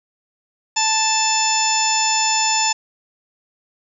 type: harmonic tone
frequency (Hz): 880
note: A5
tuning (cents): 0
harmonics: 1 / 2 / 3 / 4 / 5 / 6 / 7 / 8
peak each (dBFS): -20 / -30 / -24 / -28 / -32 / -22 / -32 / -21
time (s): 0.76-2.73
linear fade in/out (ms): 10
effects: none